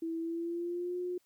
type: tone with pitch glide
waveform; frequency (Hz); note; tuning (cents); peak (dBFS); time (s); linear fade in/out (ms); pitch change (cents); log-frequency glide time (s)
sine; 328.7 to 358.4; E4 to F4; -5 to +45; -33; 0.02-1.18; 5; +150; 0.19-0.97
effects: white hiss -73 dBFS RMS until 1.25 s